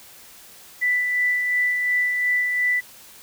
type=tone with tremolo; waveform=sine; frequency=1981 Hz; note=B6; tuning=5 cents sharp; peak=-17 dBFS; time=0.81-2.81 s; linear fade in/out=20 ms; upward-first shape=sine; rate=2.8 Hz; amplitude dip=35%; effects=white hiss -46 dBFS RMS until 3.22 s